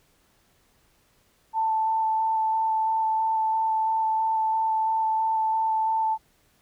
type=tone with vibrato; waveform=sine; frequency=884 Hz; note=A5; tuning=8 cents sharp; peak=-21 dBFS; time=1.53-6.18 s; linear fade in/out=50 ms; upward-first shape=square; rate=3 Hz; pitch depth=8 cents each way; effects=pink hiss -64 dBFS RMS until 6.61 s